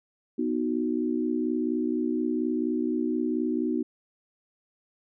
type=chord; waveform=sine; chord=B major; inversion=none; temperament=equal; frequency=246.9 / 311.1 / 370 Hz; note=B3 / D#4 / F#4; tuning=0 / 0 / 0 cents; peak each=-28 / -28 / -31 dBFS; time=0.38-3.83 s; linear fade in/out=10 ms; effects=none